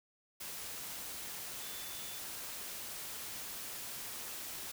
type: tone in noise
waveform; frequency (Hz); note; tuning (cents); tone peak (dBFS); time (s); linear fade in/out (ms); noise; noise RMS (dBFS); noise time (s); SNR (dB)
sine; 3500; A7; -10; -52; 1.61-2.2; 10; white; -44; 0.4-4.72; -11
effects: none